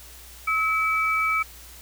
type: tone pair together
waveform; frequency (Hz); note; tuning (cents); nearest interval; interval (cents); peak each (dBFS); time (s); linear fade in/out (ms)
sine; 1291.7 / 2300; E6 / D7; -36 / -37; minor seventh; 999; -23; 0.47-1.43; 10
effects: added 60 Hz sine -47 dBFS peak until 1.81 s + white hiss -46 dBFS RMS until 1.81 s